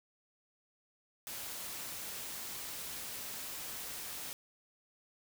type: noise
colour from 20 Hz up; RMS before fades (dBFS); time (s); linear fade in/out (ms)
white; -43; 1.27-4.33; 0
effects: none